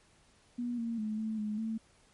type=tone with pitch steps; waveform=sine; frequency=241.7 / 230.9 / 214.9 / 219.3 / 211.6 / 222.5 Hz; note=B3 / A#3 / A3 / A3 / G#3 / A3; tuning=-37 / -16 / -41 / -6 / +33 / +20 cents; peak=-32 dBFS; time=0.58-1.78 s; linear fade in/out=10 ms; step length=200 ms; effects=pink hiss -65 dBFS RMS until 2.13 s + MP3 48 kbps